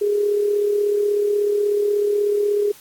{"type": "tone with amplitude modulation", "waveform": "sine", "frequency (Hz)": 412, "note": "G#4", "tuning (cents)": -14, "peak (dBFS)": -14, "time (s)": [0.01, 2.72], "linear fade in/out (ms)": 10, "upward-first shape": "sine", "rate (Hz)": 36.4, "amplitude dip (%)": 45, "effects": ["white hiss -46 dBFS RMS until 2.8 s", "AAC 64 kbps"]}